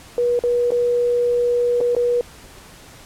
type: tone with dropouts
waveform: sine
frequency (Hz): 483.3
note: B4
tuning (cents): -38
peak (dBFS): -15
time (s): 0.18-2.21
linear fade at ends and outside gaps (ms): 1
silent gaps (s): 0.391-0.437 / 0.706-0.719 / 1.805-1.811 / 1.95-1.965
effects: pink hiss -43 dBFS RMS until 3.05 s + low-pass 12000 Hz 12 dB/octave